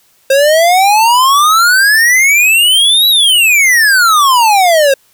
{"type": "exponential two-way sweep", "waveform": "square", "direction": "up then down", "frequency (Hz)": [530, 3951, 530], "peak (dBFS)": -6, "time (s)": [0.3, 4.94], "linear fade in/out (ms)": 5, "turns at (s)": 3.08, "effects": ["white hiss -51 dBFS RMS until 5.13 s"]}